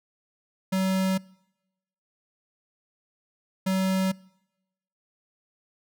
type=tone pair in turn; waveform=square; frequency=189.4 / 189.4 Hz; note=F#3 / F#3; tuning=+41 / +41 cents; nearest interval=unison; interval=0 cents; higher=neither; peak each=-23 dBFS; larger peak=neither; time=0.72-1.18 / 3.66-4.12 s; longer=neither; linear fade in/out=10 ms; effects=noise-tail reverb RT60 0.9 s tail -24 dB re dry